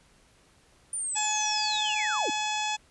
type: linear sweep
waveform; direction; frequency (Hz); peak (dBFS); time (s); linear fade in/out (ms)
sine; down; 9340 to 249.1; -29; 0.93-2.3; 2
type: harmonic tone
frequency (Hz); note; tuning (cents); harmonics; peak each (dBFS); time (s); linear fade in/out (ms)
851; G#5; +42; 1 / 2 / 3 / 4 / 5 / 6 / 7 / 8 / 9; -30 / -39 / -34 / -34 / -46 / -42 / -42 / -40 / -43; 1.15-2.77; 20
effects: pink hiss -61 dBFS RMS until 2.9 s + resampled to 24000 Hz